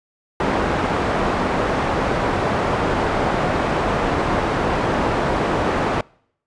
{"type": "low-pass noise", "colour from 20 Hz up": "white", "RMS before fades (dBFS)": -20, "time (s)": [0.4, 6.01], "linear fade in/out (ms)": 2, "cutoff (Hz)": 950, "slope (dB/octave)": 12, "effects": ["noise-tail reverb RT60 0.7 s tail -26 dB re dry", "resampled to 22050 Hz"]}